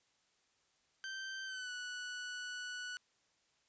sawtooth tone with pitch glide, 1557 to 1478.1 Hz, G6 to F#6, -12 to -2 cents, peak -38 dBFS, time 1.04-2.97 s, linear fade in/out 0 ms, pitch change -90 cents, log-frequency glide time 1.45-1.71 s, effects white hiss -75 dBFS RMS until 3.68 s + resampled to 16000 Hz

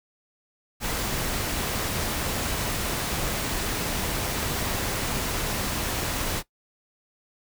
pink noise, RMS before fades -28 dBFS, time 0.8-6.43 s, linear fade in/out 50 ms, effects noise-tail reverb RT60 0.1 s tail -18 dB re dry

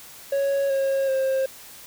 triangle tone with pitch steps, 554.4 / 543 / 531.8 Hz, C#5 / C#5 / C5, 0 / -36 / +28 cents, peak -18 dBFS, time 0.32-1.46 s, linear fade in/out 5 ms, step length 380 ms, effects white hiss -44 dBFS RMS until 1.86 s

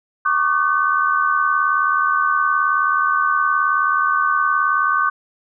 sine tone cluster, 1115 / 1194 / 1519 Hz, C#6 / D6 / F#6, +10 / +28 / +45 cents, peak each -19 dBFS, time 0.25-5.1 s, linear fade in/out 10 ms, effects none

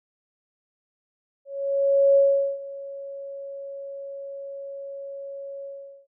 sine tone with ADSR envelope, 554.4 Hz, C#5, in tune, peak -13 dBFS, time 1.45-6.07 s, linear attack 710 ms, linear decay 420 ms, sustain -20 dB, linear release 420 ms, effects none

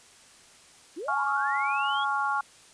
sine linear sweep, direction up, 277.2 to 3400 Hz, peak -33 dBFS, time 0.96-2.05 s, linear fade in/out 20 ms
sine chord, Db major, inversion second, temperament equal with one note detuned, 838.8 / 1108.7 / 1396.9 Hz, Ab5 / Db6 / F6, +17 / 0 / 0 cents, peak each -29 dBFS, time 1.08-2.41 s, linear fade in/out 5 ms
effects white hiss -54 dBFS RMS until 2.73 s + resampled to 22050 Hz

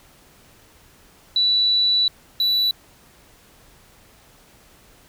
sine / triangle tone pair in turn, 3951 / 3951 Hz, B7 / B7, 0 / 0 cents, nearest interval unison, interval 0 cents, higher neither, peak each -15 dBFS, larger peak neither, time 1.36-2.08 / 2.4-2.71 s, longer first, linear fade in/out 2 ms, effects pink hiss -52 dBFS RMS until 5.08 s

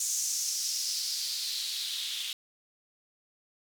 blue noise with band-pass filter sweep, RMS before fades -33 dBFS, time 0-2.33 s, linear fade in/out 2 ms, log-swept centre 6700 to 3300 Hz, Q 3.8, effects none

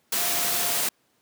sine tone in noise, 698 Hz, F5, 1 cent flat, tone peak -36 dBFS, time 0.17-0.81 s, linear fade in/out 5 ms, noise white, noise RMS -25 dBFS, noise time 0.12-0.89 s, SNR -14 dB, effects pink hiss -67 dBFS RMS until 1.21 s + high-pass 150 Hz 12 dB/octave

